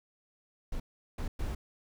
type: noise bursts at uneven times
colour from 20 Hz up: brown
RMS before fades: -34 dBFS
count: 3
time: 0.72-0.8 / 1.18-1.28 / 1.39-1.55 s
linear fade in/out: 5 ms
effects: none